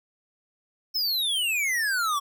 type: exponential sweep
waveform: square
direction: down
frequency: 5350 to 1108 Hz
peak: -24 dBFS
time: 0.94-2.2 s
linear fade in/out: 20 ms
effects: none